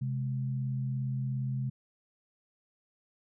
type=tone pair together; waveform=sine; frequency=131.6 / 208.9 Hz; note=C3 / G#3; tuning=+10 / +10 cents; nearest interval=minor sixth; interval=800 cents; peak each=-30 / -40 dBFS; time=0.01-1.7 s; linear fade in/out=10 ms; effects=none